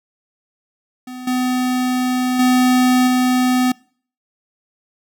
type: tone with level steps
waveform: square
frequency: 252.4 Hz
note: B3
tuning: 38 cents sharp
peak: -30 / -17 / -12 / -14 dBFS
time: 1.07-3.72 s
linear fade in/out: 5 ms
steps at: 1.27 / 2.39 / 3.07 s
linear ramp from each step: 5 ms
effects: noise-tail reverb RT60 0.5 s tail -25 dB re dry